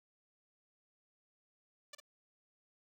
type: tone with echo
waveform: 5% pulse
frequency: 587.3 Hz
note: D5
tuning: in tune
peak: -35 dBFS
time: 1.93-1.95 s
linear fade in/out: 5 ms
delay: 52 ms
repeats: 1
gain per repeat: -7 dB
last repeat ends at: 2.002 s
effects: none